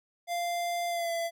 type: tone with pitch glide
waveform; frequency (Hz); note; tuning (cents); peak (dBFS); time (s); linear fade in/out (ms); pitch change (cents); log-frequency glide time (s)
square; 694 to 674.2; F5 to E5; -11 to +39; -30; 0.27-1.31; 50; -50; 0.88-1.11
effects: none